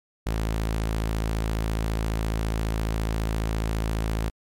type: tone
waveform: sawtooth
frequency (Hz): 54.6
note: A1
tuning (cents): -13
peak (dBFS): -20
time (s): 0.26-4.3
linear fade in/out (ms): 10
effects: MP3 64 kbps